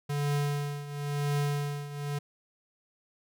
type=tone with tremolo; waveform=square; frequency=144.5 Hz; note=D3; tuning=28 cents flat; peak=-26 dBFS; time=0.09-2.19 s; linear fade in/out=10 ms; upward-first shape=triangle; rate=0.97 Hz; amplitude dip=80%; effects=none